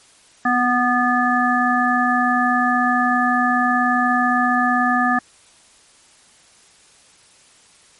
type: harmonic tone with a mistuned harmonic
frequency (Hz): 246.9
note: B3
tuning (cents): 0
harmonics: 1 / 3 / 5 / 7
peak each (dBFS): -20 / -20 / -20 / -20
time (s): 0.45-5.19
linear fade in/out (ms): 5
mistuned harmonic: 5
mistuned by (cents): -17
effects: white hiss -51 dBFS RMS until 7.99 s + MP3 48 kbps